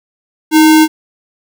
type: tone with sample-and-hold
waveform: sine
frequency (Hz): 314.7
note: D#4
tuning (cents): +20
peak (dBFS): -3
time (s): 0.51-0.88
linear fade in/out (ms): 50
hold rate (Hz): 1225
effects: none